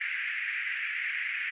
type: band-pass noise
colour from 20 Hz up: white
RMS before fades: -33 dBFS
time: 0-1.51 s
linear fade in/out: 20 ms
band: 1700 to 2400 Hz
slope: 48 dB/octave
effects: resampled to 8000 Hz